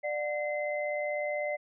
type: tone cluster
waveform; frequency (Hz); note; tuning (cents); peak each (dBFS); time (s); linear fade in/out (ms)
sine; 594 / 730 / 2059; D5 / F#5 / C7; +20 / -24 / -28; -31 / -39 / -36; 0.03-1.57; 20
effects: none